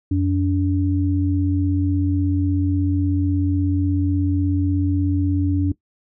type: tone pair together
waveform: sine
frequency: 90.1 / 286.7 Hz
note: F#2 / D4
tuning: -45 / -42 cents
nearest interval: octave + minor sixth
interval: 2003 cents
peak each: -19 dBFS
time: 0.11-5.72 s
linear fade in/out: 5 ms
effects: noise-tail reverb RT60 0.1 s tail -17 dB re dry